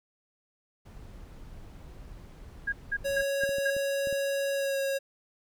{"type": "noise", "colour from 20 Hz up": "brown", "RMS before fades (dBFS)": -46, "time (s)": [0.85, 3.23], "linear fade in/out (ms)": 10}
{"type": "tone bursts", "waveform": "sine", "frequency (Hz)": 1632, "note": "G#6", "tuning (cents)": -31, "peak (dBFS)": -26, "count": 5, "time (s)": [2.67, 3.705], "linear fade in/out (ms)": 10, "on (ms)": 55, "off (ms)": 190}
{"type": "tone with pitch glide", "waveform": "square", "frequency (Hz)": [554.4, 547.1], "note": ["C#5", "C#5"], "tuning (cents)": [0, -23], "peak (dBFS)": -28, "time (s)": [3.04, 4.99], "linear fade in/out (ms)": 20, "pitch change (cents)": -23, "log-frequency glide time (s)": [4.55, 4.78]}
{"type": "clicks", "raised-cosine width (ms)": 3, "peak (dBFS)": -30, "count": 6, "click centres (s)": [3.436, 3.492, 3.584, 3.766, 4.072, 4.127]}
{"effects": []}